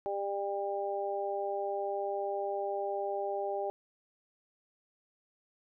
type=harmonic tone; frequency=199.4 Hz; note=G3; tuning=30 cents sharp; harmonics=2 / 3 / 4; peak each=-36 / -36 / -36 dBFS; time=0.06-3.7 s; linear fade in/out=0 ms; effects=none